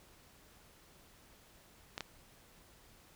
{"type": "clicks", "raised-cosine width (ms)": 0.2, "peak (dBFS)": -21, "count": 2, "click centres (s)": [1.979, 2.007], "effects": ["pink hiss -62 dBFS RMS until 3.15 s"]}